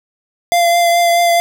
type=tone with vibrato; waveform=square; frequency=689 Hz; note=F5; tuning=24 cents flat; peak=-10 dBFS; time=0.52-1.4 s; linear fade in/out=0 ms; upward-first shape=triangle; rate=4.7 Hz; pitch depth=19 cents each way; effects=none